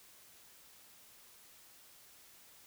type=silence; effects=white hiss -60 dBFS RMS until 2.66 s